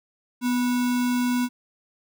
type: tone with sample-and-hold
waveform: sine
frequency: 246.9 Hz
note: B3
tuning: in tune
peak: -20 dBFS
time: 0.41-1.49 s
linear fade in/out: 50 ms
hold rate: 1225 Hz
effects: none